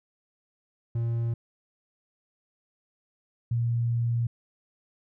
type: tone pair in turn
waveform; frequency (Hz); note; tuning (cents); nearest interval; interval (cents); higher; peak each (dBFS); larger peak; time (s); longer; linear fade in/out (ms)
triangle / sine; 116.54 / 117.83; A#2 / A#2; 0 / +19; unison; 19; second; -23; neither; 0.95-1.34 / 3.51-4.27; second; 5
effects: none